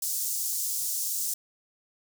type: high-pass noise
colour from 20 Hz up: pink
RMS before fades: -30 dBFS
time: 0.02-1.34 s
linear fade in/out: 5 ms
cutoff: 6100 Hz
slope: 24 dB/octave
effects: none